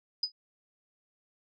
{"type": "tone with exponential decay", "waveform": "sine", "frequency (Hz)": 4978, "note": "D#8", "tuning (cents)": 0, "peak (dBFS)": -23, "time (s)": [0.23, 0.32], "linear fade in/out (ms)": 5, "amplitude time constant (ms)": 18, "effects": []}